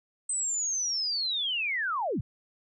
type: linear sweep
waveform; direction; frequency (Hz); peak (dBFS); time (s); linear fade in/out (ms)
sine; down; 8230 to 73.42; -27; 0.29-2.21; 5
effects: none